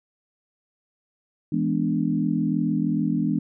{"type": "chord", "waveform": "sine", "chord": "E dominant seventh", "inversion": "none", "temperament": "equal", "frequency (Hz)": [164.81, 207.7, 246.9, 293.7], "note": ["E3", "G#3", "B3", "D4"], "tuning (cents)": [0, 0, 0, 0], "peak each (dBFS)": -26, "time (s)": [1.52, 3.39], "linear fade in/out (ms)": 5, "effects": []}